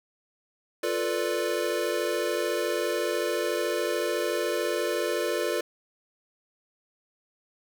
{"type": "chord", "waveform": "square", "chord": "B half-diminished seventh", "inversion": "second", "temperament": "equal", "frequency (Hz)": [349.2, 440, 493.9, 587.3], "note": ["F4", "A4", "B4", "D5"], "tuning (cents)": [0, 0, 0, 0], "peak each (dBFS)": -32, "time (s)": [0.83, 5.61], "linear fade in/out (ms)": 5, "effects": []}